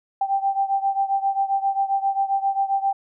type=beating tone pair; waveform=sine; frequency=783 / 790.5 Hz; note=G5 / G5; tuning=-2 / +14 cents; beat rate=7.5 Hz; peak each=-21 / -24 dBFS; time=0.21-2.93 s; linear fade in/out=5 ms; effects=none